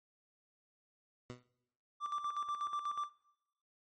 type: tone with exponential decay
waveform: 15% pulse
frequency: 123.47 Hz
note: B2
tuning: in tune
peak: -35 dBFS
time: 1.3-1.48 s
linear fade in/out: 0 ms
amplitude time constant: 38 ms
type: tone with tremolo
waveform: triangle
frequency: 1174.7 Hz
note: D6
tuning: in tune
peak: -32 dBFS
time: 2-3.1 s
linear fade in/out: 50 ms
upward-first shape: square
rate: 8.2 Hz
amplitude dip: 60%
effects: noise-tail reverb RT60 0.9 s tail -22 dB re dry + MP3 32 kbps